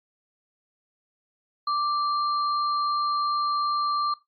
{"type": "tone pair together", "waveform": "sine", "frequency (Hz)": [1174.7, 4186], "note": ["D6", "C8"], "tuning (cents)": [0, 0], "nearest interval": "octave + minor seventh", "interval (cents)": 2200, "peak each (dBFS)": [-23, -33], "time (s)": [1.67, 4.14], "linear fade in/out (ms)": 5, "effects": ["noise-tail reverb RT60 0.2 s tail -18 dB re dry", "AAC 64 kbps"]}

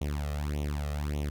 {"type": "tone with flanger", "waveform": "sawtooth", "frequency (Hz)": 73.3, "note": "D2", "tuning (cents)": -3, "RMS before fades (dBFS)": -32, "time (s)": [0.01, 1.3], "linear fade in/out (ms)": 5, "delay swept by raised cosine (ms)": [0.31, 1.61], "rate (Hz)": 1.7, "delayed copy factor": 1, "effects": []}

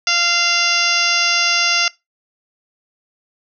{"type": "harmonic tone", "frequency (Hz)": 692, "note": "F5", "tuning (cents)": -16, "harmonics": [1, 2, 3, 4, 5, 6, 7, 8, 9], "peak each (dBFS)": [-29, -21, -22, -19, -25, -28, -19, -22, -25], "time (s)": [0.07, 1.88], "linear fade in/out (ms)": 2, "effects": ["noise-tail reverb RT60 0.2 s tail -22 dB re dry"]}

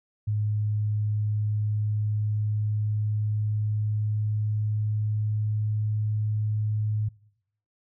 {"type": "tone with pitch glide", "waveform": "sine", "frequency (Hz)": [105.6, 106.83], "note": ["G#2", "G#2"], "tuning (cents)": [29, 49], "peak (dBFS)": -23, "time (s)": [0.27, 7.09], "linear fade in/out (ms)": 10, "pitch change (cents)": 20, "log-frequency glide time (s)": [1.02, 5.92], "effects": ["noise-tail reverb RT60 0.8 s tail -24 dB re dry"]}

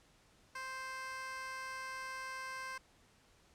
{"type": "tone with high-pass filter", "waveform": "15% pulse", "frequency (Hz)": 523.3, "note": "C5", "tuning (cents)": 0, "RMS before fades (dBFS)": -44, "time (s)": [0.55, 2.78], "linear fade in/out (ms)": 5, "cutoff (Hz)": 1100, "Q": 1.3, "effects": ["pink hiss -67 dBFS RMS until 3.54 s", "low-pass 9000 Hz 12 dB/octave"]}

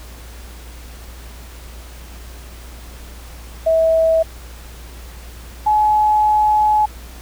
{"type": "tone pair in turn", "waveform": "sine", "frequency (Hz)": [649, 849.9], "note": ["E5", "G#5"], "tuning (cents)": [-27, 40], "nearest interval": "perfect fourth", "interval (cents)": 467, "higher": "second", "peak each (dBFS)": -11, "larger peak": "neither", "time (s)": [[3.66, 4.23], [5.66, 6.86]], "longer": "second", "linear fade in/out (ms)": 10, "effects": ["added 59 Hz sine -34 dBFS peak until 7.21 s", "pink hiss -41 dBFS RMS until 7.21 s"]}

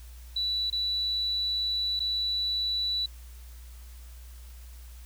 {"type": "tone with dropouts", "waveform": "sine", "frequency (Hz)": 3951, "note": "B7", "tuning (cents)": 0, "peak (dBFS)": -26, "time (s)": [0.36, 3.06], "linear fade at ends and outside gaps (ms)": 5, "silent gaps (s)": [[0.701, 0.726], [1.994, 2.002]], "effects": ["added 60 Hz sine -43 dBFS peak until 5.05 s", "white hiss -56 dBFS RMS until 5.05 s"]}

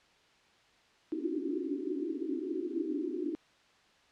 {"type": "band-pass noise", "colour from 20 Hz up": "pink", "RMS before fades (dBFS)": -35, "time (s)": [1.12, 3.35], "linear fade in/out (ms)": 0, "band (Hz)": [270, 380], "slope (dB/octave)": 96, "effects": ["white hiss -64 dBFS RMS until 4.11 s", "low-pass 4000 Hz 12 dB/octave"]}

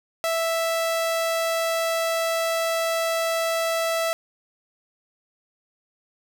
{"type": "tone", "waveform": "sawtooth", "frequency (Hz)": 659.3, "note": "E5", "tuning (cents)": 0, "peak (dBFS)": -18, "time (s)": [0.24, 4.13], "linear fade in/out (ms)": 0, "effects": []}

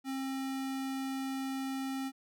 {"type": "tone", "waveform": "square", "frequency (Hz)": 267.3, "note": "C4", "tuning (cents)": 37, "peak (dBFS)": -35, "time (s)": [0.04, 2.12], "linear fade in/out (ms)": 50, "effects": []}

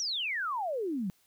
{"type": "exponential sweep", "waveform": "sine", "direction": "down", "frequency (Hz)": [5920, 174.61], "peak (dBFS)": -30, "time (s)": [0, 1.1], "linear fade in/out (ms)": 0, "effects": ["white hiss -68 dBFS RMS until 1.26 s"]}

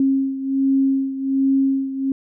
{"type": "beating tone pair", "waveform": "sine", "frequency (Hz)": [269.7, 271], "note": ["C#4", "C#4"], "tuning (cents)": [-47, -39], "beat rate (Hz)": 1.3, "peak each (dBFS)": [-17, -22], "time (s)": [0, 2.12], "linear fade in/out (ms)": 2, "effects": []}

